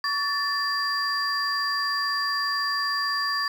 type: tone cluster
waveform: sine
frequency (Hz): 1129 / 1762 / 4755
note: C#6 / A6 / D8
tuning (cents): +31 / +2 / +21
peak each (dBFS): -27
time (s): 0.04-3.48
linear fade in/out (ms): 2
effects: tanh soft clip ceiling -16 dBFS + 8-bit